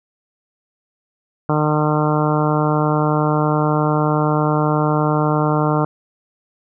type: harmonic tone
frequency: 151.6 Hz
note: D#3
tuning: 45 cents flat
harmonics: 1 / 2 / 3 / 4 / 5 / 6 / 7 / 8 / 9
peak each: -18 / -21 / -23 / -24 / -25 / -26 / -26 / -27 / -28 dBFS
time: 1.49-5.85 s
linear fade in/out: 2 ms
effects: none